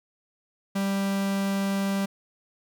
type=tone; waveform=45% pulse; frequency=196.5 Hz; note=G3; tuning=4 cents sharp; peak=-24 dBFS; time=0.75-2.06 s; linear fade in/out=10 ms; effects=none